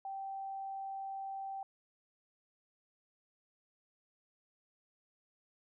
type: tone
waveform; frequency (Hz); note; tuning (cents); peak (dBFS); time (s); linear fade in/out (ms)
sine; 779; G5; -11; -39; 0.05-1.63; 2
effects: none